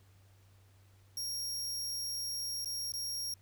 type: tone with dropouts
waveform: sawtooth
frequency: 5588 Hz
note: F8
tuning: in tune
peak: -33 dBFS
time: 1.17-3.34 s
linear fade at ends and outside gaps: 2 ms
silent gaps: 2.647-2.657 / 2.921-2.937 s
effects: added 97 Hz sine -60 dBFS peak until 3.41 s + pink hiss -69 dBFS RMS until 3.41 s